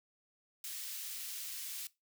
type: high-pass noise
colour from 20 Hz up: white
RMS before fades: -43 dBFS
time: 0.64-1.87 s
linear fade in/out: 2 ms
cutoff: 2500 Hz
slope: 12 dB/octave
effects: noise-tail reverb RT60 0.2 s tail -19 dB re dry